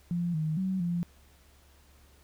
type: tone with pitch steps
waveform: sine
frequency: 173.2 / 156.1 / 188.5 / 173 Hz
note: F3 / D#3 / F#3 / F3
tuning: -14 / +6 / +32 / -16 cents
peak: -27 dBFS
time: 0.11-1.03 s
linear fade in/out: 0 ms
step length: 230 ms
effects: added 70 Hz sine -58 dBFS peak until 2.23 s + pink hiss -62 dBFS RMS until 2.23 s